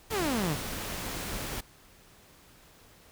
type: noise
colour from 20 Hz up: pink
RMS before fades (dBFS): -36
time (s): 0.1-1.61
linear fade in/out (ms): 10
type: exponential sweep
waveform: sawtooth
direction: down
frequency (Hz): 480 to 130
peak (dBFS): -24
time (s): 0.1-0.57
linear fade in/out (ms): 50
effects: pink hiss -57 dBFS RMS until 3.11 s